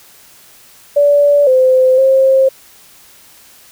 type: tone with pitch steps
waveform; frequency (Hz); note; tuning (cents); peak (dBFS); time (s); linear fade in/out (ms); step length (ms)
sine; 577 / 516 / 532; D5 / C5 / C5; -31 / -24 / +29; -6; 0.96-2.49; 10; 510
effects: white hiss -43 dBFS RMS until 3.71 s